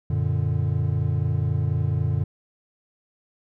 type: chord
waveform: triangle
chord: Gb augmented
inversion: none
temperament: equal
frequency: 92.5 / 116.54 / 146.83 Hz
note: Gb2 / Bb2 / D3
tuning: 0 / 0 / 0 cents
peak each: -23 dBFS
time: 0.1-2.24 s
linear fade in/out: 5 ms
effects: none